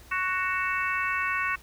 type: harmonic tone with a mistuned harmonic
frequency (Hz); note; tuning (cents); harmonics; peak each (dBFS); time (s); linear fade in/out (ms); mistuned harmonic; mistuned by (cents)
370.6; F#4; +3; 3 / 4 / 5 / 6 / 7; -30 / -31 / -32 / -33 / -33; 0.11-1.56; 10; 7; +38
effects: added 62 Hz sine -52 dBFS peak until 1.62 s + pink hiss -53 dBFS RMS until 1.62 s